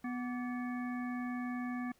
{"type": "harmonic tone with a mistuned harmonic", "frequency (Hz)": 246.9, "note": "B3", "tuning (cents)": 0, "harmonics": [1, 3, 5, 7, 9], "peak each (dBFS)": [-36, -47, -48, -48, -52], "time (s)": [0.04, 1.92], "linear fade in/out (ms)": 5, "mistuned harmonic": 5, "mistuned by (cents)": -110, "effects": ["pink hiss -69 dBFS RMS until 1.99 s"]}